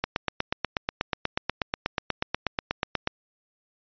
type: click train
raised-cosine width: 0.3 ms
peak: -8 dBFS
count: 26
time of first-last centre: 0.04-3.074 s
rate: 8.24 Hz
effects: resampled to 11025 Hz